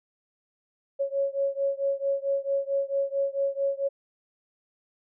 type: beating tone pair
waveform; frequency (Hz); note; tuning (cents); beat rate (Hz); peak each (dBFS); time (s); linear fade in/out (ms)
sine; 551 / 555.5; C#5 / C#5; -11 / +4; 4.5; -27 / -28; 0.99-3.89; 20
effects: none